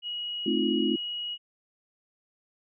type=tone; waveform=sine; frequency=2903 Hz; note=F#7; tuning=34 cents flat; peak=-31 dBFS; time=0.02-1.38 s; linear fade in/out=50 ms
type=chord; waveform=sine; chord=F dominant seventh; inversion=first; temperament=just; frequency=218.3 / 261.9 / 314.3 / 349.2 Hz; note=A3 / C4 / Eb4 / F4; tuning=-13 / +2 / +18 / 0 cents; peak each=-29 dBFS; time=0.46-0.96 s; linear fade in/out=5 ms
effects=none